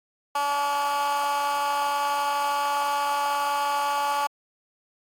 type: tone with high-pass filter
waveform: 15% pulse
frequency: 286.1 Hz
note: D4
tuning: 45 cents flat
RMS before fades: -25 dBFS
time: 0.35-4.27 s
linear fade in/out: 5 ms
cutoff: 930 Hz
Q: 3.1
effects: AAC 64 kbps